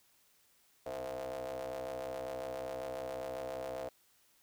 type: ring-modulated tone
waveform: 35% pulse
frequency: 65.41 Hz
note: C2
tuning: in tune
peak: -34 dBFS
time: 0.86-3.89 s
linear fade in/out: 5 ms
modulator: 585 Hz
effects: white hiss -69 dBFS RMS until 4.42 s